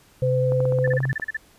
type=tone with pitch glide; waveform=sine; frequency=130.9 to 132.5 Hz; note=C3 to C3; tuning=+1 to +22 cents; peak=-21 dBFS; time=0.22-1.13 s; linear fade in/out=0 ms; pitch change=+21 cents; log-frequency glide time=0.58-0.87 s
type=tone with vibrato; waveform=sine; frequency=509 Hz; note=C5; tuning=48 cents flat; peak=-20 dBFS; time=0.22-0.98 s; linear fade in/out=10 ms; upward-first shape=sine; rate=9.9 Hz; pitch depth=8 cents each way
type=clicks; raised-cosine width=1 ms; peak=-19 dBFS; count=10; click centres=0.521 / 0.604 / 0.654 / 0.723 / 0.787 / 0.876 / 0.936 / 1.004 / 1.054 / 1.198 s
type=tone bursts; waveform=sine; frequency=1760 Hz; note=A6; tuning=in tune; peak=-23 dBFS; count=9; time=0.84-1.37 s; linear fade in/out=5 ms; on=26 ms; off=37 ms
effects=pink hiss -55 dBFS RMS until 1.58 s + resampled to 32000 Hz